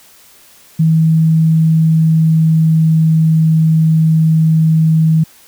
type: tone with pitch glide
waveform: sine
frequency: 160.6 to 159.68 Hz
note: E3 to D#3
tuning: -45 to +45 cents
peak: -7 dBFS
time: 0.79-5.24 s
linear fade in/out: 10 ms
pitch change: -10 cents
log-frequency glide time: 1.48-3.61 s
effects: white hiss -44 dBFS RMS until 5.47 s